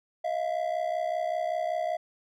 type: ring-modulated tone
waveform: triangle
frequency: 668 Hz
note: E5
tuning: 23 cents sharp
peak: -22 dBFS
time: 0.24-1.97 s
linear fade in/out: 10 ms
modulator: 32.6 Hz
effects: none